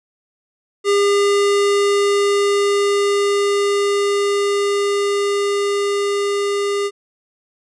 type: tone with level ramp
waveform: square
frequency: 403.9 Hz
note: G#4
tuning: 48 cents flat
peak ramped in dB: -13 to -18 dBFS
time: 0.84-6.91 s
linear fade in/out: 50 ms
effects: resampled to 22050 Hz